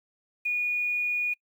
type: tone with quantisation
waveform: sine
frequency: 2451 Hz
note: D#7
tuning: 27 cents flat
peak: -24 dBFS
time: 0.45-1.34 s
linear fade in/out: 10 ms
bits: 9
effects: noise-tail reverb RT60 0.1 s tail -25 dB re dry